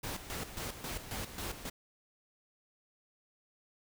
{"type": "noise with tremolo", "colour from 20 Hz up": "pink", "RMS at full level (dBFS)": -39, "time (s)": [0.03, 1.7], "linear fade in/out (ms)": 10, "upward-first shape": "square", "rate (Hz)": 3.7, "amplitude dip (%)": 65, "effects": []}